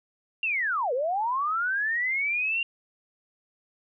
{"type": "linear two-way sweep", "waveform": "sine", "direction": "down then up", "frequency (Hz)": [2794, 470, 2794], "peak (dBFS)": -24, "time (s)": [0.43, 2.63], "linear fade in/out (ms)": 2, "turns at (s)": 0.93, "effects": []}